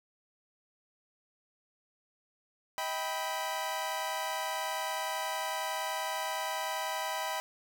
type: chord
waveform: sawtooth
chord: Eb augmented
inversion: none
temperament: equal with one note detuned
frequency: 635 / 784 / 987.8 Hz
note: Eb5 / G5 / B5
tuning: +35 / 0 / 0 cents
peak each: -35 / -34 / -32 dBFS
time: 2.78-7.4 s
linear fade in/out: 0 ms
effects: none